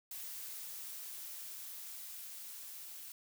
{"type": "noise with level ramp", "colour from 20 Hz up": "blue", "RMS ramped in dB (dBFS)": [-45, -49], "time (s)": [0.11, 3.12], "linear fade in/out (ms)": 2, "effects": []}